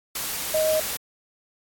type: tone in noise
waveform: sine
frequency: 625 Hz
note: D#5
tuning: 8 cents sharp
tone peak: -19 dBFS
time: 0.54-0.8 s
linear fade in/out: 5 ms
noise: white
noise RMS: -29 dBFS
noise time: 0.15-0.97 s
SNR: +7 dB
effects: AAC 64 kbps